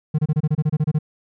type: tone bursts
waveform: triangle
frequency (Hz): 152.4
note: D#3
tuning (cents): -36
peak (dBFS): -13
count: 12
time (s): 0.14-0.989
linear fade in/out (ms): 10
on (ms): 46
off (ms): 27
effects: none